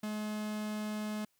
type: tone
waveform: 45% pulse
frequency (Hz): 212.5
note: G#3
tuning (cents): +40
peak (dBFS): -35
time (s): 0.03-1.25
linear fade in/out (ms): 5
effects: white hiss -75 dBFS RMS until 1.39 s